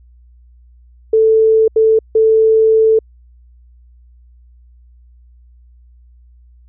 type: tone bursts at uneven times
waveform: sine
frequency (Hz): 441.8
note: A4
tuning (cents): +7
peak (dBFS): -7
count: 3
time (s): 1.13-1.68 / 1.76-1.99 / 2.15-2.99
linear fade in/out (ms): 5
effects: added 60 Hz sine -42 dBFS peak until 6.68 s